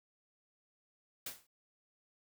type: noise with exponential decay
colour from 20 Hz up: white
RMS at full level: -38 dBFS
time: 1.26-1.47 s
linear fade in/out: 5 ms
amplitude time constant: 45 ms
effects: none